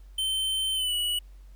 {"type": "tone with pitch glide", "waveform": "square", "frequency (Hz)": [3093, 2938], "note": ["G7", "F#7"], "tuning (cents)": [-24, -13], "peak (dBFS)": -26, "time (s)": [0.18, 1.19], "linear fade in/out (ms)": 5, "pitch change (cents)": -89, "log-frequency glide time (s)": [0.74, 0.94], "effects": ["added 47 Hz sine -45 dBFS peak until 1.55 s", "pink hiss -66 dBFS RMS until 1.55 s"]}